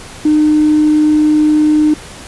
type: tone with tanh clipping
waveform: triangle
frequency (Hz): 304.2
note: D#4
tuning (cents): -39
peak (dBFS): -6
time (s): 0.25-1.94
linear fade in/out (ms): 5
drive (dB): 1
effects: pink hiss -32 dBFS RMS until 2.27 s + resampled to 24000 Hz